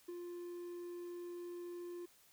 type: tone with ADSR envelope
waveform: triangle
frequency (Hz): 350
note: F4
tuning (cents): +4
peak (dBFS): -39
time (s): 0.08-2.06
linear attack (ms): 10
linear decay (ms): 16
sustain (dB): -3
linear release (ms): 10
effects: white hiss -67 dBFS RMS until 2.32 s